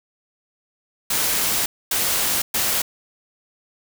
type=noise bursts at uneven times; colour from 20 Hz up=white; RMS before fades=-21 dBFS; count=3; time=1.1-1.66 / 1.91-2.42 / 2.54-2.82 s; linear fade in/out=5 ms; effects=none